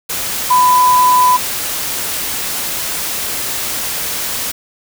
sine tone in noise, 999 Hz, B5, 20 cents sharp, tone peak -7 dBFS, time 0.5-1.37 s, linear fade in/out 10 ms, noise white, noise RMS -20 dBFS, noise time 0.09-4.52 s, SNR +10 dB, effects none

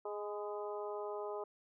harmonic tone with a mistuned harmonic, 207.7 Hz, G#3, in tune, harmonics 2 / 3 / 4 / 5 / 6, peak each -41 / -45 / -47 / -49 / -51 dBFS, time 0.05-1.44 s, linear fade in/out 5 ms, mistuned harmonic 5, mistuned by -34 cents, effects none

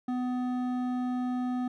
sine tone with hard clipping, 250 Hz, B3, 21 cents sharp, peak -30 dBFS, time 0.08-1.68 s, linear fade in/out 5 ms, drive 10 dB, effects none

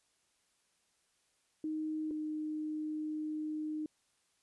sine tone pair in turn, 311.1 / 307.5 Hz, D#4 / D#4, 0 / -20 cents, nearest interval unison, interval 20 cents, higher first, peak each -34 / -35 dBFS, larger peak first, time 1.64-2.11 / 2.11-3.86 s, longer second, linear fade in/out 2 ms, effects white hiss -75 dBFS RMS until 4.42 s + resampled to 24000 Hz

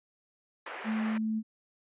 white band-pass noise, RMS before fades -41 dBFS, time 0.66-1.18 s, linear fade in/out 5 ms, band 390 to 2200 Hz, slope 24 dB/octave
sine tone, 219.1 Hz, A3, 7 cents flat, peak -28 dBFS, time 0.84-1.43 s, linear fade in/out 50 ms
effects resampled to 8000 Hz

